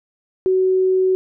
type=tone; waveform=sine; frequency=374.5 Hz; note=F#4; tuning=21 cents sharp; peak=-13 dBFS; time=0.46-1.15 s; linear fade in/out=0 ms; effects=none